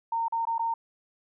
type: tone with dropouts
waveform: sine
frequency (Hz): 917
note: A#5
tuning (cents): -29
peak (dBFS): -25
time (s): 0.12-0.74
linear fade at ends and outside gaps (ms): 5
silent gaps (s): 0.283-0.323 / 0.453-0.47 / 0.582-0.593
effects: none